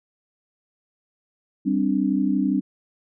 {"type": "chord", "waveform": "sine", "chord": "G suspended fourth", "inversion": "none", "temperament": "equal", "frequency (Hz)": [196, 261.6, 293.7], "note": ["G3", "C4", "D4"], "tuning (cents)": [0, 0, 0], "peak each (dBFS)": -23, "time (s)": [1.65, 2.61], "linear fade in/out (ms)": 20, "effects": []}